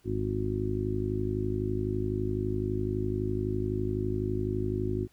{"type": "harmonic tone", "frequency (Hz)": 51.91, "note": "G#1", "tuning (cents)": 0, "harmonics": [1, 2, 3, 4, 5, 6, 7], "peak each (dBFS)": [-37, -32, -41, -40, -36, -38, -32], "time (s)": [0.04, 5.08], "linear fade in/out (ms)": 50, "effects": ["pink hiss -66 dBFS RMS until 5.12 s"]}